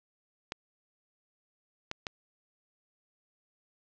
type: clicks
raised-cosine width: 0.2 ms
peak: -17 dBFS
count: 3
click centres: 0.521 / 1.914 / 2.068 s
effects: low-pass 6000 Hz 12 dB/octave